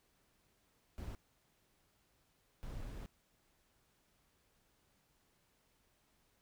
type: noise bursts at uneven times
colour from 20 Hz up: brown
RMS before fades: -45 dBFS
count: 2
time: 0.98-1.15 / 2.63-3.06 s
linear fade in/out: 0 ms
effects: pink hiss -75 dBFS RMS until 6.41 s